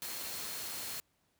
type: tone in noise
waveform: sine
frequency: 4269 Hz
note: C8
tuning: 34 cents sharp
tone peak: -50 dBFS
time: 0.02-1 s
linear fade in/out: 0 ms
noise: white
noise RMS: -41 dBFS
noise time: 0.02-1 s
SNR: -12 dB
effects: pink hiss -75 dBFS RMS until 1.39 s + high-pass 60 Hz 12 dB/octave